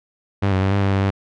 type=tone with pitch steps; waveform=sawtooth; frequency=99.5 / 94.3 / 96.6 / 99.8 / 98.2 / 97.2 / 97.9 Hz; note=G2 / F#2 / G2 / G2 / G2 / G2 / G2; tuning=+26 / +33 / -25 / +32 / +4 / -14 / -2 cents; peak=-12 dBFS; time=0.42-1.106 s; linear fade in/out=10 ms; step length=98 ms; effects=low-pass 3000 Hz 12 dB/octave